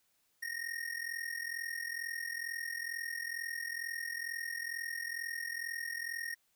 square ring-modulated tone, 1858 Hz, A#6, 6 cents flat, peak -35 dBFS, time 0.42-6.35 s, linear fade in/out 10 ms, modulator 21.1 Hz, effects white hiss -75 dBFS RMS until 6.55 s

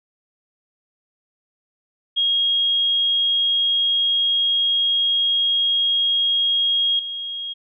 sine tone with level steps, 3270 Hz, G#7, 28 cents flat, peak -16 / -26 dBFS, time 2.16-7.54 s, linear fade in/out 20 ms, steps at 6.99 s, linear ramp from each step 2 ms, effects none

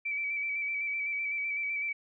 sine tone with vibrato, 2307 Hz, D7, 31 cents flat, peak -30 dBFS, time 0.05-1.93 s, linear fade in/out 10 ms, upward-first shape square, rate 7.9 Hz, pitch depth 24 cents each way, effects none

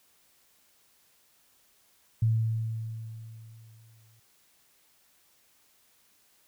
sine tone with exponential decay, 112.1 Hz, A2, 33 cents sharp, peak -20 dBFS, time 2.22-4.2 s, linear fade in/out 5 ms, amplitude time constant 430 ms, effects white hiss -65 dBFS RMS until 6.47 s

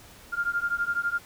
sine beating tone pair, 1396.9 / 1408.9 Hz, F6 / F6, 0 / +15 cents, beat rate 12 Hz, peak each -28 dBFS, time 0.32-1.19 s, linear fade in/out 20 ms, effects pink hiss -50 dBFS RMS until 1.25 s

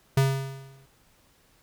square tone with exponential decay, 135.3 Hz, C#3, 42 cents flat, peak -17 dBFS, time 0.17-0.86 s, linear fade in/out 5 ms, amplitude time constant 150 ms, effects pink hiss -62 dBFS RMS until 1.62 s

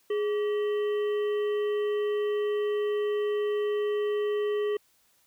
harmonic tone with a mistuned harmonic, 384.3 Hz, G4, 34 cents flat, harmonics 1 / 3 / 5 / 7 / 8, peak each -25 / -42 / -43 / -51 / -47 dBFS, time 0.1-4.77 s, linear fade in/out 5 ms, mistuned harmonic 1, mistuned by +140 cents, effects white hiss -66 dBFS RMS until 5.26 s

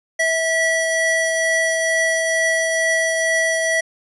square tone pair together, 651 / 1950.8 Hz, E5 / B6, -22 / -22 cents, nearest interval octave + perfect fifth, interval 1900 cents, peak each -21 / -19 dBFS, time 0.19-3.81 s, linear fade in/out 10 ms, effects resampled to 24000 Hz

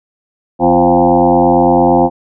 sine tone with frequency modulation, 523.3 Hz, C5, in tune, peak -6 dBFS, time 0.59-2.1 s, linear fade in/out 50 ms, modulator 88.9 Hz, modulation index 3.8, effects none

